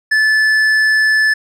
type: tone with tanh clipping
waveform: sine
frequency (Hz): 1740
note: A6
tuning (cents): -20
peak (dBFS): -11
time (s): 0.11-1.34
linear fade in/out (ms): 10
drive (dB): 8
effects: none